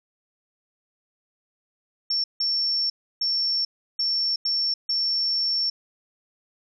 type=tone bursts at uneven times; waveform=sine; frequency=5440 Hz; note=F8; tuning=46 cents flat; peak=-21 dBFS; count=6; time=2.1-2.24 / 2.4-2.9 / 3.21-3.65 / 3.99-4.36 / 4.45-4.74 / 4.89-5.7 s; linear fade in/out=5 ms; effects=none